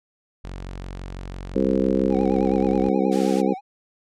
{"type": "tone", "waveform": "sawtooth", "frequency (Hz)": 46, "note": "F#1", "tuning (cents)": -9, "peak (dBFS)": -28, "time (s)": [0.44, 2.89], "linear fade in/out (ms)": 0}
{"type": "harmonic tone", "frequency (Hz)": 65.9, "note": "C2", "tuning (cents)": 13, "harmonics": [3, 4, 5, 6, 7, 8], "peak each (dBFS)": [-23, -24, -25, -26, -26, -27], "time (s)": [1.55, 3.54], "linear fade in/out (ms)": 10}
{"type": "tone with vibrato", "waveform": "triangle", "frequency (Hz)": 784, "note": "G5", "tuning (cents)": 0, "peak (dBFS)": -28, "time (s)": [2.09, 3.61], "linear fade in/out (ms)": 50, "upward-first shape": "sine", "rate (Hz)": 9.4, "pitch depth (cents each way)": 99}
{"type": "band-stop noise", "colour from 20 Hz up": "white", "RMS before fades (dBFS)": -35, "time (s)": [3.11, 3.42], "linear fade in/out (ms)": 20, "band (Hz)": [310, 1100], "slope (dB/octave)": 48}
{"effects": ["low-pass 7000 Hz 12 dB/octave"]}